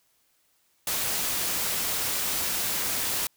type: noise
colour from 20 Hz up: white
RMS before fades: -28 dBFS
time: 0.87-3.27 s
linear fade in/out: 2 ms
effects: white hiss -68 dBFS RMS until 3.36 s